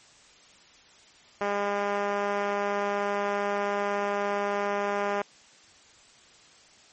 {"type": "tone with band-pass filter", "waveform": "5% pulse", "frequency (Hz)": 202.6, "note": "G#3", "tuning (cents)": -43, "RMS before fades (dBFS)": -28, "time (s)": [1.41, 5.22], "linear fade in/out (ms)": 2, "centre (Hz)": 540, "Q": 0.88, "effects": ["white hiss -55 dBFS RMS until 6.92 s", "MP3 32 kbps"]}